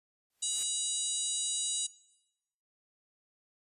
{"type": "noise with exponential growth", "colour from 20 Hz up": "white", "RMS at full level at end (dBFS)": -45, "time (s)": [0.3, 0.63], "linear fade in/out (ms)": 2, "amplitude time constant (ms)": 70}
{"type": "harmonic tone", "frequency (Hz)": 965, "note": "B5", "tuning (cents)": -40, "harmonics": [3, 4, 5, 6, 7, 8, 9, 10], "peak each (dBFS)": [-45, -37, -47, -47, -36, -37, -37, -42], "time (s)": [0.42, 1.87], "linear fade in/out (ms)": 10}
{"effects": ["noise-tail reverb RT60 0.9 s tail -19 dB re dry", "resampled to 32000 Hz"]}